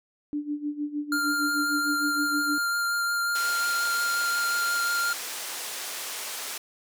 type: tone with tremolo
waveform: sine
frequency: 294.4 Hz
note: D4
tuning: 4 cents sharp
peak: -25 dBFS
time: 0.33-2.58 s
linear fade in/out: 0 ms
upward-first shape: sine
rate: 6.5 Hz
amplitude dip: 80%
type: tone with vibrato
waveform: square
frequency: 1396.9 Hz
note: F6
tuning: in tune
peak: -25 dBFS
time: 1.12-5.13 s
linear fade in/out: 2 ms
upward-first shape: triangle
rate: 5.6 Hz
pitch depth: 12 cents each way
type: band-pass noise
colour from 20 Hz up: white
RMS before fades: -35 dBFS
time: 3.35-6.58 s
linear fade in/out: 5 ms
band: 410 to 11000 Hz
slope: 12 dB/octave
effects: none